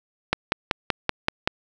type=click train; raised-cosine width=0.3 ms; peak=-3 dBFS; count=7; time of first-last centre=0.33-1.475 s; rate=5.24 Hz; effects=none